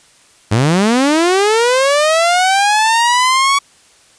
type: linear sweep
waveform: sawtooth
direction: up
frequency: 98 to 1129 Hz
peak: -6 dBFS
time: 0.51-3.59 s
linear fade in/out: 10 ms
effects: white hiss -48 dBFS RMS until 4.18 s + resampled to 22050 Hz